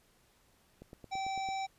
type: click train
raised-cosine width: 2 ms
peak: -35 dBFS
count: 7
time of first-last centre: 0.82-1.488 s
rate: 8.98 Hz
type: harmonic tone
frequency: 773 Hz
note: G5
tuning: 24 cents flat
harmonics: 1 / 3 / 5 / 7 / 9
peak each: -34 / -44 / -48 / -51 / -53 dBFS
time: 1.11-1.67 s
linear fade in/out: 20 ms
effects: pink hiss -68 dBFS RMS until 1.78 s + resampled to 32000 Hz